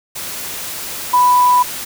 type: tone in noise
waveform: sine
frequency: 990 Hz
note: B5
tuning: 4 cents sharp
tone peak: -8 dBFS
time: 1.13-1.63 s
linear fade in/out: 10 ms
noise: white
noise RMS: -26 dBFS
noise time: 0.15-1.85 s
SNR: +15 dB
effects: none